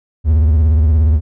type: tone with vibrato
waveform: triangle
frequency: 77.6 Hz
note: D#2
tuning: 4 cents flat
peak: -6 dBFS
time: 0.24-1.21 s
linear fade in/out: 50 ms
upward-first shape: triangle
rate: 17 Hz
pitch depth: 160 cents each way
effects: none